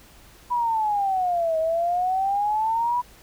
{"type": "exponential two-way sweep", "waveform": "sine", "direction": "down then up", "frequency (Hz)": [987.8, 634, 987.8], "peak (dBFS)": -20, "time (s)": [0.5, 3.02], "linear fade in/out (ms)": 20, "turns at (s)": 1.58, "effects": ["added 50 Hz sine -55 dBFS peak until 3.22 s", "pink hiss -51 dBFS RMS until 3.22 s"]}